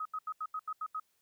sine tone bursts, 1265 Hz, D#6, 28 cents sharp, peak -34 dBFS, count 8, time 0-0.999 s, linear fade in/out 5 ms, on 54 ms, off 81 ms, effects white hiss -75 dBFS RMS until 1.21 s

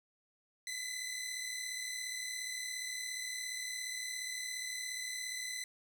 15% pulse tone pair together, 1991.8 / 2029 Hz, B6 / B6, +14 / +46 cents, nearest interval unison, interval 32 cents, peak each -36 / -35 dBFS, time 0.67-5.64 s, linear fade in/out 2 ms, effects none

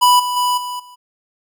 square tone with level steps, 988 Hz, B5, in tune, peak -9 / -19 / -15 / -24 / -39 dBFS, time 0.01-0.96 s, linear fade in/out 20 ms, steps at 0.19 / 0.36 / 0.57 / 0.79 s, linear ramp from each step 10 ms, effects none

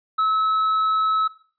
sine tone with tanh clipping, 1295 Hz, E6, 31 cents flat, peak -18 dBFS, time 0.18-1.28 s, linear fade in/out 10 ms, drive 4 dB, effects noise-tail reverb RT60 0.5 s tail -18 dB re dry + resampled to 11025 Hz

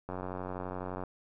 click train, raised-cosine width 1 ms, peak -24 dBFS, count 88, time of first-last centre 0.09-1.037 s, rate 91.9 Hz, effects none

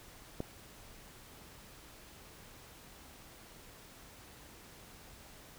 click, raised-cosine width 2 ms, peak -22 dBFS, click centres 0.404 s, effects pink hiss -55 dBFS RMS until 5.58 s

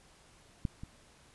clicks, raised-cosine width 5 ms, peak -19 / -30 dBFS, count 2, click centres 0.652 / 0.835 s, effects pink hiss -61 dBFS RMS until 1.34 s + resampled to 24000 Hz

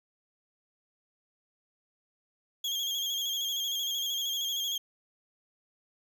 35% pulse tone with vibrato, 3271 Hz, G#7, 27 cents flat, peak -28 dBFS, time 2.64-4.78 s, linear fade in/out 5 ms, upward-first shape square, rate 13 Hz, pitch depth 38 cents each way, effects none

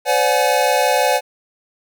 square tone cluster, 511 / 577 / 734 / 845 Hz, C5 / D5 / F#5 / G#5, -41 / -31 / -14 / +30 cents, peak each -20 dBFS, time 0.05-1.21 s, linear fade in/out 50 ms, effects none

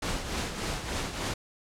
pink noise with tremolo, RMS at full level -30 dBFS, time 0.02-1.34 s, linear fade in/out 5 ms, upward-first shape triangle, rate 3.4 Hz, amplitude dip 60%, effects low-pass 8000 Hz 12 dB/octave

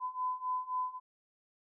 sine beating tone pair, 1008 / 1011.8 Hz, B5 / B5, +35 / +42 cents, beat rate 3.8 Hz, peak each -37 / -35 dBFS, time 0-1 s, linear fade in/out 50 ms, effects none

